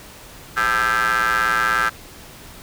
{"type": "ring-modulated tone", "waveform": "30% pulse", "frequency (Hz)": 116.54, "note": "A#2", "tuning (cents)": 0, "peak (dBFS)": -11, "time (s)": [0.56, 1.9], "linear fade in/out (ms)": 20, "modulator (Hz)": 1450, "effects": ["pink hiss -41 dBFS RMS until 2.62 s"]}